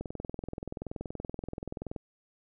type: click train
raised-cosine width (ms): 2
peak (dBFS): -23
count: 42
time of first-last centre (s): 0.01-1.962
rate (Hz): 21
effects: none